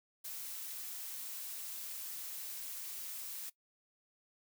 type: noise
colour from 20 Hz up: blue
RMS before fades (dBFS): -44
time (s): 0.24-3.5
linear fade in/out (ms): 10
effects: noise-tail reverb RT60 0.1 s tail -20 dB re dry